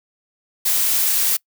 blue noise, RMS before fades -18 dBFS, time 0.65-1.37 s, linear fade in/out 10 ms, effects noise-tail reverb RT60 0.1 s tail -25 dB re dry

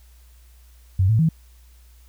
sine tone with pitch steps, 94.2 / 111 / 161 Hz, F#2 / A2 / E3, +32 / +16 / -41 cents, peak -14 dBFS, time 0.99-1.29 s, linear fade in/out 5 ms, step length 100 ms, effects added 60 Hz sine -47 dBFS peak until 2.08 s + white hiss -59 dBFS RMS until 2.08 s

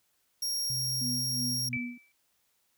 sawtooth tone, 5588 Hz, F8, in tune, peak -27 dBFS, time 0.42-1.69 s, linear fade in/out 5 ms
sine tone with pitch glide, 128.4 to 125.54 Hz, C3 to B2, -32 to +29 cents, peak -37 dBFS, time 0.7-1.77 s, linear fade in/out 0 ms, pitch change -39 cents, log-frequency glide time 1.28-1.63 s
sine tone with tremolo, 243 Hz, B3, 28 cents flat, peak -33 dBFS, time 1.01-1.98 s, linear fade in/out 5 ms, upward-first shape sine, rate 2.8 Hz, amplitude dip 85%
sine tone with exponential decay, 2315 Hz, D7, 25 cents flat, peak -28 dBFS, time 1.73-2.12 s, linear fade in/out 1 ms, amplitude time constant 83 ms
effects white hiss -73 dBFS RMS until 2.77 s

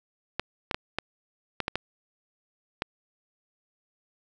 clicks, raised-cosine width 0.3 ms, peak -11 dBFS, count 8, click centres 0.396 / 0.712 / 0.745 / 0.986 / 1.603 / 1.681 / 1.756 / 2.821 s, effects none

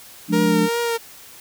sine chord, D diminished, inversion first, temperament just, 176.2 / 211.4 / 293.7 Hz, F3 / Ab3 / D4, +16 / +31 / 0 cents, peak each -20 dBFS, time 0.28-0.69 s, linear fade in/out 50 ms
sawtooth tone with vibrato, 465.3 Hz, A#4, 3 cents flat, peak -16 dBFS, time 0.32-0.98 s, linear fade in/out 20 ms, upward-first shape triangle, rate 2.6 Hz, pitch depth 33 cents each way
effects white hiss -43 dBFS RMS until 1.4 s

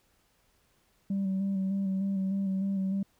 sine tone with vibrato, 193.6 Hz, G3, 21 cents flat, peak -25 dBFS, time 1.1-3.03 s, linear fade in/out 5 ms, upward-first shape square, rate 3.3 Hz, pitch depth 24 cents each way, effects tanh soft clip ceiling -25 dBFS + pink hiss -69 dBFS RMS until 3.19 s

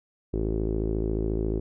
sawtooth tone with low-pass filter, 54.2 Hz, A1, 25 cents flat, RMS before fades -27 dBFS, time 0.33-1.6 s, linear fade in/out 10 ms, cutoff 380 Hz, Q 5.4, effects none

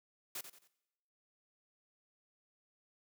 white noise with echo, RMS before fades -42 dBFS, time 0.35-0.41 s, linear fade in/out 5 ms, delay 89 ms, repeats 3, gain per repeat -9 dB, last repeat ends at 0.677 s, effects noise-tail reverb RT60 1.0 s tail -23 dB re dry + high-pass 200 Hz 12 dB/octave

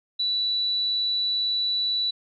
sine tone, 3951 Hz, B7, in tune, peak -22 dBFS, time 0.19-2.11 s, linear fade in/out 10 ms, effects none

